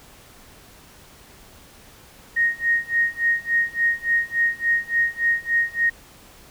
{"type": "tone with tremolo", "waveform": "sine", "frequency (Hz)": 1864.7, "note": "A#6", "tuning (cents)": 0, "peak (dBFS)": -15, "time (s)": [2.36, 5.9], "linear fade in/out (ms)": 10, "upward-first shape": "sine", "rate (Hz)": 3.5, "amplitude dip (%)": 95, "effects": ["pink hiss -48 dBFS RMS until 6.5 s"]}